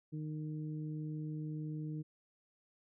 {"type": "harmonic tone", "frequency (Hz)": 153.6, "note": "D#3", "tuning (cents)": -22, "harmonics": [1, 2, 3], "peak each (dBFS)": [-39, -44, -56], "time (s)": [0.12, 2.03], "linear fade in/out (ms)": 20, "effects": []}